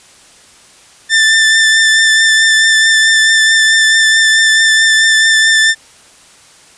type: tone with vibrato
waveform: sawtooth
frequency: 1777 Hz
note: A6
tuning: 17 cents sharp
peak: -3 dBFS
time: 1.09-5.75 s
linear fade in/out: 50 ms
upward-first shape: triangle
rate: 4.6 Hz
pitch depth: 19 cents each way
effects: white hiss -42 dBFS RMS until 6.77 s + resampled to 22050 Hz